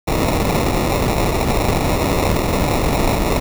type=noise with sample-and-hold; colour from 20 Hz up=pink; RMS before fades=-17 dBFS; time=0.07-3.4 s; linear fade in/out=10 ms; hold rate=1575 Hz; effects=none